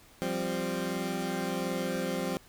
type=chord; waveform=20% pulse; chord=F suspended second; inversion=none; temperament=equal; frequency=174.61 / 196 / 261.6 Hz; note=F3 / G3 / C4; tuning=0 / 0 / 0 cents; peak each=-30 dBFS; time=0.22-2.37 s; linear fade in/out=0 ms; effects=pink hiss -57 dBFS RMS until 2.48 s